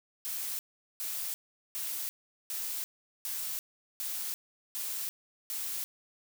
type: noise bursts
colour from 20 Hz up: blue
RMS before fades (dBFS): -36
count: 8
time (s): 0.25-5.84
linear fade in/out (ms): 0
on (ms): 340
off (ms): 410
effects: none